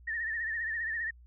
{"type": "tone with vibrato", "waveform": "sine", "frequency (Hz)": 1815, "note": "A#6", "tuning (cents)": -47, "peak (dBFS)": -31, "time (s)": [0.07, 1.11], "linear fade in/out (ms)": 10, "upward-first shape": "sine", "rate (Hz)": 15, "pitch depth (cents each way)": 73, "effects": ["added 60 Hz sine -52 dBFS peak until 1.26 s"]}